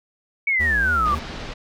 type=exponential sweep; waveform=sine; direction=down; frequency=2269 to 1141 Hz; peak=-17 dBFS; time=0.47-1.15 s; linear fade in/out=5 ms
type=tone with vibrato; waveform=square; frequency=68.2 Hz; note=C#2; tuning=28 cents flat; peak=-26 dBFS; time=0.59-1.2 s; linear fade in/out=20 ms; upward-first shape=sine; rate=3.8 Hz; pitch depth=280 cents each way
type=low-pass noise; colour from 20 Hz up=pink; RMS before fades=-33 dBFS; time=1.05-1.54 s; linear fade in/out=10 ms; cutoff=4900 Hz; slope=24 dB/octave
effects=none